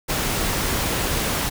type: noise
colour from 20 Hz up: pink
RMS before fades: -23 dBFS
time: 0.08-1.5 s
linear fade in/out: 20 ms
effects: none